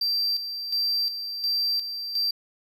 triangle tone with tremolo, 4699 Hz, D8, in tune, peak -21 dBFS, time 0.01-2.31 s, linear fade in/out 5 ms, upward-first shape square, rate 1.4 Hz, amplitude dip 60%, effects none

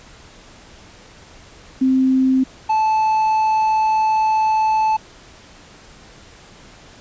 sine / triangle tone pair in turn, 261.6 / 872.3 Hz, C4 / A5, 0 / -15 cents, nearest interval octave + major sixth, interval 2085 cents, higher second, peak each -12 dBFS, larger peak neither, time 1.81-2.44 / 2.69-4.97 s, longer second, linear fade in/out 10 ms, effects pink hiss -44 dBFS RMS until 7 s + resampled to 16000 Hz

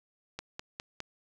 click train, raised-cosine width 0.2 ms, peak -20 dBFS, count 4, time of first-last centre 0.39-1.003 s, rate 4.89 Hz, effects none

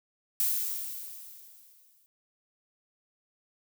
violet noise with exponential decay, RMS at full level -26 dBFS, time 0.4-2.06 s, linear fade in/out 0 ms, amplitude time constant 360 ms, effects none

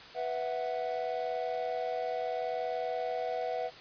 triangle chord, B suspended fourth, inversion none, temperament equal, 493.9 / 659.3 / 740 Hz, B4 / E5 / F#5, 0 / 0 / 0 cents, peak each -34 dBFS, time 0.14-3.71 s, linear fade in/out 50 ms, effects white hiss -49 dBFS RMS until 3.8 s + resampled to 11025 Hz

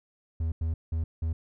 triangle tone bursts at uneven times, 81 Hz, E2, 30 cents flat, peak -24 dBFS, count 4, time 0.4-0.52 / 0.61-0.74 / 0.92-1.04 / 1.22-1.33 s, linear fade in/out 5 ms, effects none

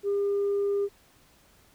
sine tone, 402.2 Hz, G4, 44 cents sharp, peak -22 dBFS, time 0.03-0.89 s, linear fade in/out 50 ms, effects tanh soft clip ceiling -21 dBFS + pink hiss -60 dBFS RMS until 1.74 s

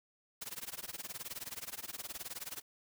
white noise with tremolo, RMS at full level -41 dBFS, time 0.41-2.62 s, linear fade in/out 10 ms, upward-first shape sine, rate 19 Hz, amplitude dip 95%, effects none

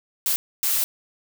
blue noise bursts at uneven times, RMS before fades -22 dBFS, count 2, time 0.26-0.36 / 0.63-0.84 s, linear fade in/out 0 ms, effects none

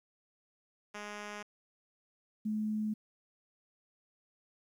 5% pulse / sine tone pair in turn, 207.7 / 214.5 Hz, G#3 / A3, 0 / -44 cents, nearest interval minor second, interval 56 cents, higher second, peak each -30 / -31 dBFS, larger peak first, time 0.94-1.43 / 2.45-2.94 s, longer neither, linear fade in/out 10 ms, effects low-pass 7000 Hz 12 dB/octave + 11-bit

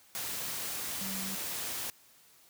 sine tone in noise, 192.1 Hz, G3, 35 cents flat, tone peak -40 dBFS, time 1.01-1.35 s, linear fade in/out 0 ms, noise white, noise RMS -37 dBFS, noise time 0.15-1.9 s, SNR -6 dB, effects white hiss -61 dBFS RMS until 2.49 s + high-pass 60 Hz 12 dB/octave

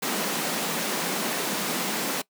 pink high-pass noise, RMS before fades -28 dBFS, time 0.02-2.22 s, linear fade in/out 10 ms, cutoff 170 Hz, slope 48 dB/octave, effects noise-tail reverb RT60 0.1 s tail -21 dB re dry

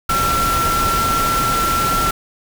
sine tone in noise, 1352 Hz, E6, 43 cents sharp, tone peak -16 dBFS, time 0.09-2.11 s, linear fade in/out 5 ms, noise pink, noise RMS -21 dBFS, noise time 0.09-2.11 s, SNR +2 dB, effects none

